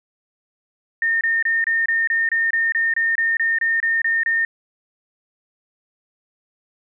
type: tone bursts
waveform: sine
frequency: 1824 Hz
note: A#6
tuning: 38 cents flat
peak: -16 dBFS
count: 16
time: 1.02-4.45 s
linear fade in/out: 2 ms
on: 190 ms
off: 26 ms
effects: none